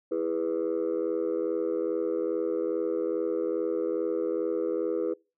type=chord; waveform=sine; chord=E major; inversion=none; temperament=just; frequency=329.6 / 412 / 494.4 Hz; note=E4 / G#4 / B4; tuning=0 / -14 / +2 cents; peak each=-29 / -29 / -28 dBFS; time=0.11-5.14 s; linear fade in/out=10 ms; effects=noise-tail reverb RT60 0.3 s tail -26 dB re dry + tanh soft clip ceiling -21 dBFS